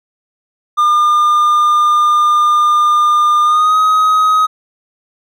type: tone with pitch glide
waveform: triangle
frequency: 1206 to 1262.3 Hz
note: D6 to D#6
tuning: +46 to +25 cents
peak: -6 dBFS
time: 0.77-4.47 s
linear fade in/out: 20 ms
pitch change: +79 cents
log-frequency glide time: 3.43-3.77 s
effects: none